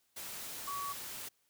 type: tone in noise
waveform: sine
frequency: 1131 Hz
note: C#6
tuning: 34 cents sharp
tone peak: -37 dBFS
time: 0.67-0.93 s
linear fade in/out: 10 ms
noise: white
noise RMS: -44 dBFS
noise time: 0.16-1.29 s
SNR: +4 dB
effects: white hiss -75 dBFS RMS until 1.49 s